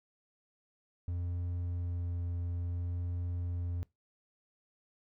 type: tone with vibrato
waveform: triangle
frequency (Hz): 87.31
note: F2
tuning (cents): 0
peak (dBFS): -31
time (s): 1.08-3.83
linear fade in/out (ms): 0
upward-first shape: sine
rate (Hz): 0.59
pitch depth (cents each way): 9
effects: noise-tail reverb RT60 0.2 s tail -23 dB re dry